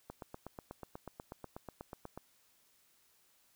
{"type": "click train", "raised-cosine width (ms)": 1, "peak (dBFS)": -30, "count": 18, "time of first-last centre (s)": [0.1, 2.176], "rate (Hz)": 8.19, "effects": ["white hiss -70 dBFS RMS until 3.55 s"]}